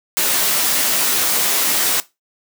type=noise with comb filter; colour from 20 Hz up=white; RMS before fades=-17 dBFS; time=0.17-2 s; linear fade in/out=0 ms; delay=14 ms; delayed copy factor=-0.6; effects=noise-tail reverb RT60 0.2 s tail -17 dB re dry + high-pass 200 Hz 12 dB/octave